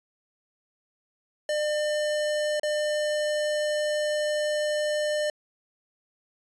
square tone with dropouts, 601 Hz, D5, 40 cents sharp, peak -25 dBFS, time 1.49-5.3 s, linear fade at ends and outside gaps 2 ms, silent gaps 2.597-2.632 s, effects resampled to 22050 Hz

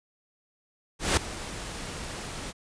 pink noise with ADSR envelope, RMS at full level -21 dBFS, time 0.99-2.53 s, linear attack 180 ms, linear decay 5 ms, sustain -16 dB, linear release 35 ms, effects resampled to 22050 Hz

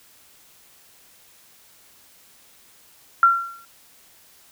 sine tone with exponential decay, 1369 Hz, F6, 35 cents flat, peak -8 dBFS, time 3.23-3.65 s, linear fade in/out 1 ms, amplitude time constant 90 ms, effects white hiss -53 dBFS RMS until 4.51 s

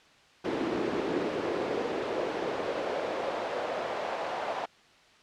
brown noise with high-pass filter sweep, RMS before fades -32 dBFS, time 0.44-4.66 s, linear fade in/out 10 ms, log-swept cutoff 320 to 710 Hz, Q 2.4, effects white hiss -58 dBFS RMS until 5.22 s + low-pass 4000 Hz 12 dB/octave

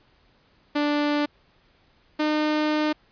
sawtooth tone pair in turn, 293.7 / 304.3 Hz, D4 / D#4, 0 / -38 cents, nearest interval minor second, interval 62 cents, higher second, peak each -17 dBFS, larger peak neither, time 0.75-1.26 / 2.19-2.93 s, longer second, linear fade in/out 10 ms, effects pink hiss -61 dBFS RMS until 3.11 s + resampled to 11025 Hz

